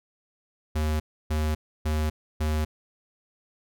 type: tone bursts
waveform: square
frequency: 77 Hz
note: D#2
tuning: 17 cents flat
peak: -24 dBFS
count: 4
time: 0.75-2.65 s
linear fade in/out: 10 ms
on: 250 ms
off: 300 ms
effects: none